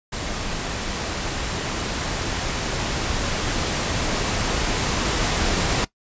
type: noise with level ramp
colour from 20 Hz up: pink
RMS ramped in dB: -28 to -21 dBFS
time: 0.12-5.85 s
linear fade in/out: 10 ms
effects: noise-tail reverb RT60 0.1 s tail -19 dB re dry + resampled to 16000 Hz